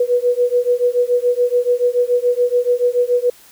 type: beating tone pair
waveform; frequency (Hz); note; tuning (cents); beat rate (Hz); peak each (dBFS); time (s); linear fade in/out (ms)
sine; 485.9 / 492.9; B4 / B4; -28 / -3; 7; -16; 0-3.3; 5
effects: white hiss -46 dBFS RMS until 3.51 s